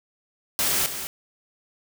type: noise with echo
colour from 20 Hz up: white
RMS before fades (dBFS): -23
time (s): 0.59-0.86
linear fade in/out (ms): 0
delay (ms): 210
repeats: 1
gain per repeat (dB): -9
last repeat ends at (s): 1.07
effects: none